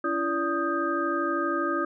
sine tone cluster, 285.1 / 337.7 / 577 / 1242 / 1585 Hz, C#4 / E4 / D5 / D#6 / G6, +49 / +42 / -31 / -3 / +19 cents, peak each -33 / -29 / -33 / -28 / -33 dBFS, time 0.04-1.85 s, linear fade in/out 5 ms, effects none

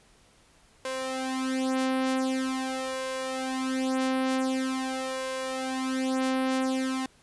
sawtooth tone with flanger, 261.6 Hz, C4, in tune, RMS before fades -29 dBFS, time 0.85-7.06 s, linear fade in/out 2 ms, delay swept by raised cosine 2 to 3.9 ms, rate 0.45 Hz, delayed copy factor +0.85, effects pink hiss -60 dBFS RMS until 7.22 s + resampled to 24000 Hz

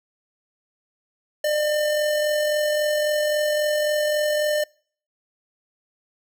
square tone with amplitude modulation, 601 Hz, D5, 40 cents sharp, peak -19 dBFS, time 1.44-4.64 s, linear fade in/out 5 ms, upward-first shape sine, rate 43.7 Hz, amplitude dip 30%, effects noise-tail reverb RT60 0.5 s tail -26 dB re dry

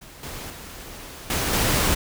pink noise with level steps, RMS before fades -44 / -35 / -39 / -24 / -21 dBFS, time 0.01-1.95 s, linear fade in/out 10 ms, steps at 0.23 / 0.5 / 1.3 / 1.53 s, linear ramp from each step 2 ms, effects none

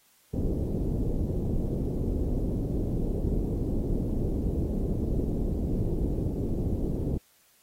pink low-pass noise, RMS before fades -28 dBFS, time 0.33-7.18 s, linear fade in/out 10 ms, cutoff 430 Hz, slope 24 dB/octave, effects white hiss -63 dBFS RMS until 7.62 s + AAC 48 kbps

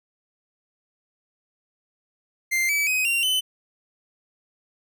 45% pulse tone with pitch steps, 2093 / 2296 / 2518 / 2762 / 3029 Hz, C7 / D7 / D#7 / F7 / F#7, 0 / -40 / +20 / -20 / +40 cents, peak -20 dBFS, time 2.51-3.41 s, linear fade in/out 20 ms, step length 180 ms, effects none

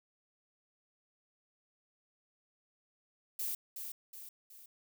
violet noise with echo, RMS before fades -37 dBFS, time 3.39-3.55 s, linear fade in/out 5 ms, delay 370 ms, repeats 3, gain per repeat -6 dB, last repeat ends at 4.66 s, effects none

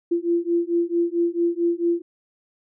sine beating tone pair, 340 / 344.5 Hz, F4 / F4, -46 / -24 cents, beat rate 4.5 Hz, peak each -22 dBFS, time 0.11-2.02 s, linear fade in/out 10 ms, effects none

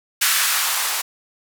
violet noise with band-pass filter sweep, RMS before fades -20 dBFS, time 0.21-1.02 s, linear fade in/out 10 ms, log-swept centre 1600 to 790 Hz, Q 1.5, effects none

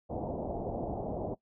white low-pass noise, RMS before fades -36 dBFS, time 0.09-1.35 s, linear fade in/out 20 ms, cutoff 770 Hz, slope 48 dB/octave, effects noise-tail reverb RT60 0.1 s tail -19 dB re dry

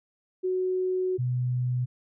sine tone pair in turn, 370 / 124.76 Hz, F#4 / B2, 0 / +18 cents, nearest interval octave + perfect fifth, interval 1882 cents, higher first, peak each -24 dBFS, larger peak neither, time 0.43-1.18 / 1.18-1.86 s, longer first, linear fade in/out 20 ms, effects none

